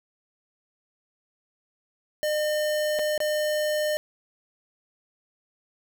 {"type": "tone with dropouts", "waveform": "square", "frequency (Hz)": 606, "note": "D#5", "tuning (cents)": -46, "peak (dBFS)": -24, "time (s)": [2.23, 3.97], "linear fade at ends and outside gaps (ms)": 0, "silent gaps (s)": [[2.989, 2.993], [3.178, 3.203]], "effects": ["10-bit"]}